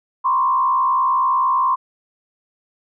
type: tone with frequency modulation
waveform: sine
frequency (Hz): 1052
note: C6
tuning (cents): +9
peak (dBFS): -14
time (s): 0.24-1.76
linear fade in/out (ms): 20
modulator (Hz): 64.6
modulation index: 0.93
effects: none